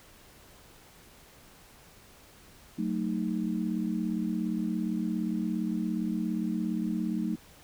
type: chord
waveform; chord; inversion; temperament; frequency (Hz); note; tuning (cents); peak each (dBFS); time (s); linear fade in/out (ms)
sine; D# diminished; first; just; 186.68 / 224 / 311.1; F#3 / A3 / D#4; +16 / +31 / 0; -32 / -31 / -34; 2.78-7.36; 10
effects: pink hiss -55 dBFS RMS until 7.63 s